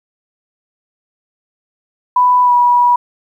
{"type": "tone with pitch glide", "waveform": "sine", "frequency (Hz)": [992, 972.1], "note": ["B5", "B5"], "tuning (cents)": [7, -28], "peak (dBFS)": -7, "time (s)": [2.16, 2.96], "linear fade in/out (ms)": 5, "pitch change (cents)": -35, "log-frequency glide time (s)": [2.43, 2.53], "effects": ["8-bit"]}